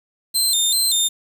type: tone with vibrato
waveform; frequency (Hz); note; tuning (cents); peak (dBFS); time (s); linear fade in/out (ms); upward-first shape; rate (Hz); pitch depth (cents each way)
20% pulse; 3866; B7; -38; -10; 0.34-1.09; 20; square; 2.6; 110
effects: 7-bit